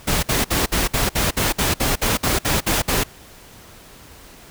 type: noise bursts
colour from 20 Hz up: pink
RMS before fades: -19 dBFS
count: 14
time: 0.07-3.038 s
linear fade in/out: 10 ms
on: 160 ms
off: 56 ms
effects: pink hiss -44 dBFS RMS until 4.5 s